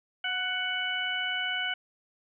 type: harmonic tone with a mistuned harmonic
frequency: 744 Hz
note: F#5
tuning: 9 cents sharp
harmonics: 1 / 2 / 3 / 4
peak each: -39 / -32 / -35 / -32 dBFS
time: 0.24-1.74 s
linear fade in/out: 5 ms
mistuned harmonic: 1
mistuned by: -31 cents
effects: none